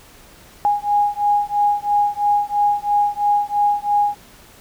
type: beating tone pair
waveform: sine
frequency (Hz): 822 / 825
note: G#5 / G#5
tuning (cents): -18 / -12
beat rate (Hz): 3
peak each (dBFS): -18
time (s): 0.65-4.15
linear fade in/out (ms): 0
effects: pink hiss -46 dBFS RMS until 4.6 s